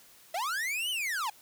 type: linear two-way sweep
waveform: 45% pulse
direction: up then down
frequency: 625 to 3085 to 789 Hz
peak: -30 dBFS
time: 0.34-1.3 s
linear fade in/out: 5 ms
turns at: 0.9 s
effects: white hiss -57 dBFS RMS until 1.41 s